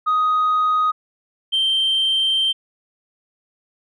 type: tone pair in turn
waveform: sine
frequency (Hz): 1250 / 3136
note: D#6 / G7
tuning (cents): +8 / 0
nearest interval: octave + major third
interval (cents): 1592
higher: second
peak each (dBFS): -13 / -14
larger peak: first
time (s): 0.06-0.92 / 1.52-2.53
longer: second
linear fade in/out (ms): 20
effects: tanh soft clip ceiling -13 dBFS